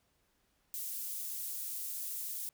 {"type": "high-pass noise", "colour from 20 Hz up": "pink", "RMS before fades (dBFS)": -40, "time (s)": [0.74, 2.49], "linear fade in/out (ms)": 0, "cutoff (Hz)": 12000, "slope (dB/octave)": 12, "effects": ["pink hiss -75 dBFS RMS until 2.53 s"]}